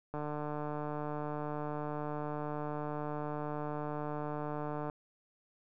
click train, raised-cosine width 1 ms, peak -25 dBFS, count 710, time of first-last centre 0.14-4.898 s, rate 149 Hz, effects none

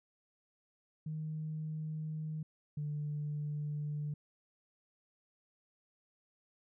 sine tone pair in turn, 155.56 / 148.36 Hz, D#3 / D3, 0 / +18 cents, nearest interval minor second, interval 82 cents, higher first, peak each -36 / -34 dBFS, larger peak second, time 1.06-2.43 / 2.77-4.14 s, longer neither, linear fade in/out 5 ms, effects tanh soft clip ceiling -31 dBFS

